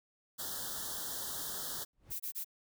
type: band-stop noise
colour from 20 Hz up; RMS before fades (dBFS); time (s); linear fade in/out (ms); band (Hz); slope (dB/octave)
white; -40; 0.38-1.85; 20; 1800 to 3100; 96
type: noise with exponential growth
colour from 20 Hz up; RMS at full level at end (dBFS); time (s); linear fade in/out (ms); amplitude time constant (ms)
brown; -46; 1.93-2.12; 1; 41
type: noise bursts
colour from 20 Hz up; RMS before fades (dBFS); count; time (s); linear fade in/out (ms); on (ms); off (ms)
violet; -39; 3; 2.1-2.446; 20; 98; 26
effects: none